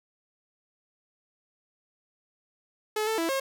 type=tone with pitch steps; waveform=sawtooth; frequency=428.7 / 442.4 / 331 / 539 Hz; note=A4 / A4 / E4 / C#5; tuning=-45 / +9 / +7 / -49 cents; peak=-22 dBFS; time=2.96-3.4 s; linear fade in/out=5 ms; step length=110 ms; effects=none